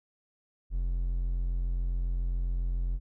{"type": "tone", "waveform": "triangle", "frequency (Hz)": 43.65, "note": "F1", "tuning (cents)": 0, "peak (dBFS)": -25, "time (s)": [0.7, 3], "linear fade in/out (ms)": 50, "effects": []}